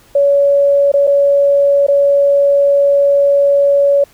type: tone with dropouts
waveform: sine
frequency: 564 Hz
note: C#5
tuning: 30 cents sharp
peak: -7 dBFS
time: 0.15-4.04 s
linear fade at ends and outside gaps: 5 ms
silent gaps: 0.918-0.938 / 1.07-1.074 / 1.867-1.883 s
effects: pink hiss -47 dBFS RMS until 4.13 s